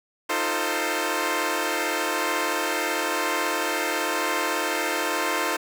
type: chord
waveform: 10% pulse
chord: F dominant seventh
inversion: third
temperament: equal with one note detuned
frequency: 311.1 / 349.2 / 444.9 / 523.3 Hz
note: Eb4 / F4 / A4 / C5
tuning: 0 / 0 / +19 / 0 cents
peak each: -21 dBFS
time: 0.29-5.57 s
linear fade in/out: 10 ms
effects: none